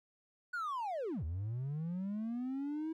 triangle linear two-way sweep, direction down then up, 1488 to 74.4 to 325.1 Hz, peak -33 dBFS, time 0.53-2.93 s, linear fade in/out 10 ms, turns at 1.24 s, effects tanh soft clip ceiling -30 dBFS

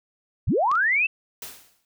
sine linear sweep, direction up, 43.74 to 2708 Hz, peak -18 dBFS, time 0.47-1.07 s, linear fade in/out 10 ms
clicks, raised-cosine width 0.2 ms, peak -18 / -26 dBFS, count 2, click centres 0.715 / 0.754 s
white noise with exponential decay, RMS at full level -34 dBFS, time 1.42-1.85 s, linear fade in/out 2 ms, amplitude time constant 93 ms
effects none

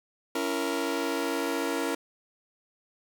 sawtooth chord, A# diminished, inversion first, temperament just, 279.7 / 335.6 / 466.2 Hz, C#4 / E4 / A#4, +16 / +31 / 0 cents, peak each -28 dBFS, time 0.35-1.95 s, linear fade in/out 5 ms, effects none

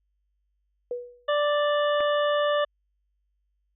sine tone with exponential decay, 487.4 Hz, B4, 23 cents flat, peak -25 dBFS, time 0.91-1.29 s, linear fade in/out 2 ms, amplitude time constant 82 ms
harmonic tone, 587.3 Hz, D5, in tune, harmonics 1 / 2 / 3 / 5 / 6, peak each -22 / -28 / -32 / -36 / -38 dBFS, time 1.28-2.65 s, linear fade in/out 10 ms
clicks, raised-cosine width 0.5 ms, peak -28 / -21 dBFS, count 2, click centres 2.003 / 2.006 s
effects added 50 Hz sine -70 dBFS peak until 3.75 s

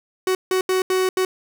45% pulse tone bursts at uneven times, 373.4 Hz, F#4, 16 cents sharp, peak -17 dBFS, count 5, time 0.27-0.35 / 0.51-0.61 / 0.69-0.82 / 0.9-1.09 / 1.17-1.25 s, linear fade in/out 2 ms, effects none

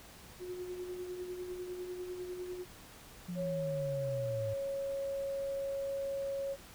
sine tone with tremolo, 361.7 Hz, F#4, 39 cents flat, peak -37 dBFS, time 0.39-2.66 s, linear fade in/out 50 ms, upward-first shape sine, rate 10 Hz, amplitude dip 45%
sine linear sweep, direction down, 179.1 to 104.5 Hz, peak -37 dBFS, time 3.28-4.54 s, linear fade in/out 10 ms
sine tone, 551 Hz, C#5, 11 cents flat, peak -34 dBFS, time 3.35-6.57 s, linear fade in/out 50 ms
effects pink hiss -54 dBFS RMS until 6.74 s

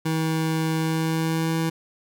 25% pulse tone with pitch glide, 160 to 162.8 Hz, D#3 to E3, +49 to -21 cents, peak -18 dBFS, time 0.05-1.7 s, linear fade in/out 10 ms, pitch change +30 cents, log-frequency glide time 0.77-1.57 s, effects none

